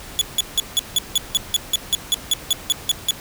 sawtooth tone bursts, 3412 Hz, G#7, 46 cents sharp, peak -11 dBFS, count 16, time 0.19-3.108 s, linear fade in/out 0 ms, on 23 ms, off 170 ms, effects pink hiss -37 dBFS RMS until 3.2 s

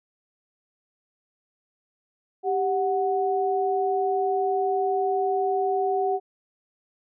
sine tone pair together, 392 / 740 Hz, G4 / F#5, 0 / 0 cents, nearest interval major seventh, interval 1100 cents, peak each -24 dBFS, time 2.43-6.2 s, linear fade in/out 50 ms, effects none

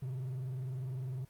triangle tone with vibrato, 129.5 Hz, C3, 17 cents flat, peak -34 dBFS, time 0.02-1.25 s, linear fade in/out 5 ms, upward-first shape sine, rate 20 Hz, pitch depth 120 cents each way, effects pink hiss -66 dBFS RMS until 1.29 s + Opus 32 kbps

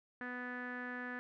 sawtooth tone with low-pass filter, 247.7 Hz, B3, 5 cents sharp, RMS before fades -43 dBFS, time 0.21-1.19 s, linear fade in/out 0 ms, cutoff 1700 Hz, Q 8.4, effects none

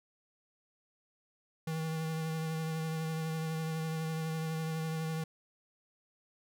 square tone with vibrato, 160 Hz, D#3, 49 cents sharp, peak -34 dBFS, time 1.67-5.24 s, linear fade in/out 5 ms, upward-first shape triangle, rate 12 Hz, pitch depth 23 cents each way, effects none

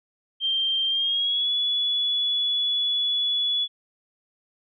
sine tone with pitch glide, 3164 to 3411 Hz, G7 to G#7, +15 to +46 cents, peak -21 dBFS, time 0.4-3.68 s, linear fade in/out 50 ms, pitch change +131 cents, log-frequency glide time 0.87-1.52 s, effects none

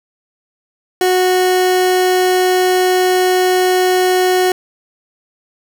30% pulse tone, 367.3 Hz, F#4, 13 cents flat, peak -8 dBFS, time 1.01-4.52 s, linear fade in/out 2 ms, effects none

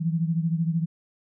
sine beating tone pair, 162.8 / 175.8 Hz, E3 / F3, -21 / +12 cents, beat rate 13 Hz, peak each -23 / -28 dBFS, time 0-0.86 s, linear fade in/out 20 ms, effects none

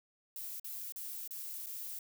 violet noise with dropouts, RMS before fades -43 dBFS, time 0.36-1.99 s, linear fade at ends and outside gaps 2 ms, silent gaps 0.598-0.644 / 0.923-0.96 / 1.277-1.308 / 1.661-1.667 s, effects none

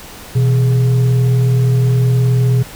sine tone with frequency modulation, 124.9 Hz, B2, 20 cents sharp, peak -9 dBFS, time 0.35-2.63 s, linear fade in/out 10 ms, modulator 289 Hz, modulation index 0.35, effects pink hiss -34 dBFS RMS until 2.75 s

